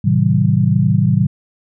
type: chord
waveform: sine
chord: A diminished seventh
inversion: none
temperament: just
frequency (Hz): 110 / 132 / 158.4 / 190.08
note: A2 / C3 / Eb3 / Gb3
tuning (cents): 0 / +16 / +31 / +47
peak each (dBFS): -16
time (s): 0.04-1.27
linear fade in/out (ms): 10
effects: none